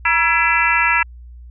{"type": "harmonic tone with a mistuned harmonic", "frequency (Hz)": 335, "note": "E4", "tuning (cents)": 28, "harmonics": [3, 4, 5, 6, 7, 8], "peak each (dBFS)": [-20, -20, -20, -20, -20, -20], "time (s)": [0.05, 1.03], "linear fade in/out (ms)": 5, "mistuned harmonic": 3, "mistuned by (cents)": -79, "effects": ["added 60 Hz sine -35 dBFS peak until 1.5 s"]}